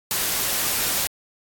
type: noise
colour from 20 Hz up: white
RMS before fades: -23 dBFS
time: 0.11-1.07 s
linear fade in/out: 0 ms
effects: AAC 64 kbps